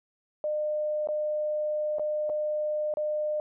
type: tone with dropouts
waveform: sine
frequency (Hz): 605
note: D#5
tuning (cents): -49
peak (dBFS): -26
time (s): 0.44-3.4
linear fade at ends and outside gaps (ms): 1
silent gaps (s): 1.073-1.087 / 1.985-1.995 / 2.294-2.298 / 2.939-2.971
effects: none